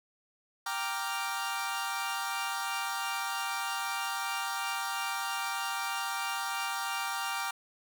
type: chord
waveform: sawtooth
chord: G minor seventh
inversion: none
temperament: equal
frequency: 784 / 932.3 / 1174.7 / 1396.9 Hz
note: G5 / Bb5 / D6 / F6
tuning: 0 / 0 / 0 / 0 cents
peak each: -34 dBFS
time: 0.66-7.51 s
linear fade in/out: 5 ms
effects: none